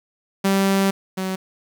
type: tone pair in turn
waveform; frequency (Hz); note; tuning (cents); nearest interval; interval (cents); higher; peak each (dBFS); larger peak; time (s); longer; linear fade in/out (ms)
sawtooth; 194.9 / 188.48; G3 / F#3; -10 / +32; minor second; 58; first; -12 / -19; first; 0.44-0.91 / 1.17-1.36; first; 10
effects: 8-bit